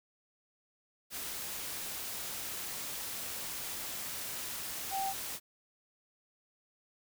sine tone in noise, 778 Hz, G5, 13 cents flat, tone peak -32 dBFS, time 4.9-5.14 s, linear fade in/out 50 ms, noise white, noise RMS -40 dBFS, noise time 1.1-5.4 s, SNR +5 dB, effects none

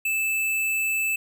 square tone, 2630 Hz, E7, 5 cents flat, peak -23 dBFS, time 0.05-1.16 s, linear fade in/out 5 ms, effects none

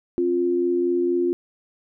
sine tone pair together, 266.7 / 350.9 Hz, C4 / F4, +33 / +8 cents, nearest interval perfect fourth, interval 475 cents, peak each -26 / -19 dBFS, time 0.18-1.33 s, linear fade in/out 0 ms, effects none

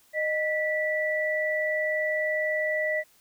sine tone pair together, 618 / 1962 Hz, D#5 / B6, -12 / -12 cents, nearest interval octave + minor sixth, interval 2000 cents, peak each -27 dBFS, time 0.13-3.04 s, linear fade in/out 50 ms, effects white hiss -61 dBFS RMS until 3.2 s

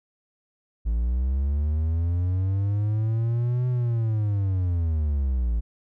triangle linear two-way sweep, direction up then down, 54.3 to 126 to 54.3 Hz, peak -19 dBFS, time 0.85-5.61 s, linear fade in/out 20 ms, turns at 3.68 s, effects none

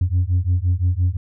sine beating tone pair, 87 / 92.8 Hz, F2 / F#2, -6 / +6 cents, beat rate 5.8 Hz, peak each -17 dBFS, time 0.01-1.17 s, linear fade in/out 5 ms, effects tanh soft clip ceiling -12 dBFS

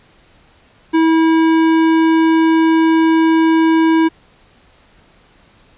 sine tone with tanh clipping, 323.8 Hz, E4, 31 cents flat, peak -11 dBFS, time 0.93-4.09 s, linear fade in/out 20 ms, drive 17 dB, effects pink hiss -50 dBFS RMS until 5.77 s + resampled to 8000 Hz

